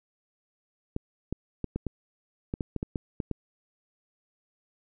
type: clicks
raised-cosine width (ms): 3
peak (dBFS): -17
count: 12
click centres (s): 0.964 / 1.326 / 1.643 / 1.76 / 1.867 / 2.539 / 2.608 / 2.763 / 2.829 / 2.958 / 3.202 / 3.313
effects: none